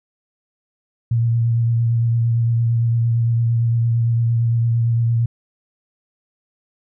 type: tone with vibrato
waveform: sine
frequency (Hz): 116.4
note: A#2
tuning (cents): -2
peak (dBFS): -14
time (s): 1.11-5.26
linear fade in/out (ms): 5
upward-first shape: triangle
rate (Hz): 8.8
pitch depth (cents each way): 24
effects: none